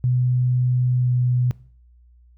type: tone with pitch glide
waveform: sine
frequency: 125.2 to 124.26 Hz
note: B2 to B2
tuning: +24 to +11 cents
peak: -16 dBFS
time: 0.04-1.51 s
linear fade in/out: 0 ms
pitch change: -13 cents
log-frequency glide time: 1-1.09 s
effects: noise-tail reverb RT60 0.5 s tail -21 dB re dry + added 60 Hz sine -49 dBFS peak until 2.37 s